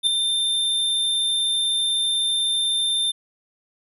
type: tone with ADSR envelope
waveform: square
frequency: 3588 Hz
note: A7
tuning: 33 cents sharp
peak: -14 dBFS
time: 0.03-3.12 s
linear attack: 38 ms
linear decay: 4 ms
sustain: -6 dB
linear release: 16 ms
effects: resampled to 32000 Hz